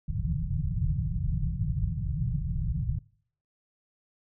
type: low-pass noise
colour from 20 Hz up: white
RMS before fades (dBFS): -29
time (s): 0.08-2.99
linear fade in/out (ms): 5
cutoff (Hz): 170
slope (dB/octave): 96
effects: noise-tail reverb RT60 0.6 s tail -23 dB re dry